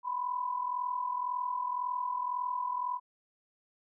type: tone pair together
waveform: sine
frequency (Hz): 987.1 / 1029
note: B5 / C6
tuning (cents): -1 / -29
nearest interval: minor second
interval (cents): 72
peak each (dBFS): -32 / -37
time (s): 0.03-3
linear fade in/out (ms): 50
effects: none